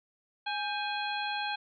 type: harmonic tone with a mistuned harmonic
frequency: 830.6 Hz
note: G#5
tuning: in tune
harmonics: 1 / 2 / 3 / 4 / 5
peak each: -34 / -37 / -39 / -40 / -41 dBFS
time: 0.46-1.56 s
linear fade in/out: 10 ms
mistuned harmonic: 2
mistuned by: -91 cents
effects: none